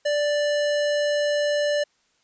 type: tone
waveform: square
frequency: 587 Hz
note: D5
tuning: 1 cent flat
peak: -21 dBFS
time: 0.05-1.84 s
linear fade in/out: 10 ms
effects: white hiss -66 dBFS RMS until 2.23 s + resampled to 16000 Hz